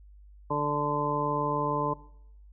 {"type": "harmonic tone", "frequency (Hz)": 146.83, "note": "D3", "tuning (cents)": 0, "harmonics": [1, 2, 3, 4, 6, 7], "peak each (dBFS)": [-34, -34, -33, -34, -33, -30], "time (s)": [0.5, 1.94], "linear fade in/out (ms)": 10, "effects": ["noise-tail reverb RT60 0.7 s tail -19 dB re dry", "added 50 Hz sine -49 dBFS peak until 2.52 s"]}